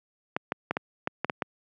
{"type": "clicks", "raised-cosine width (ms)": 0.5, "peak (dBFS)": -11, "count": 8, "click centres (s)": [0.365, 0.521, 0.71, 0.769, 1.074, 1.246, 1.298, 1.422], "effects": ["high-pass 150 Hz 12 dB/octave"]}